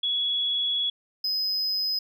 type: tone pair in turn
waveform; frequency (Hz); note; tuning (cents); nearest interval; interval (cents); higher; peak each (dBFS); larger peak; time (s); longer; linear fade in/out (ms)
sine / triangle; 3369 / 5048; G#7 / D#8; +24 / +24; perfect fifth; 700; second; -23; neither; 0.03-0.9 / 1.24-1.99; first; 5
effects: none